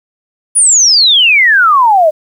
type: exponential sweep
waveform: sine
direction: down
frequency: 9956 to 596 Hz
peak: -4 dBFS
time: 0.55-2.11 s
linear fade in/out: 20 ms
effects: 7-bit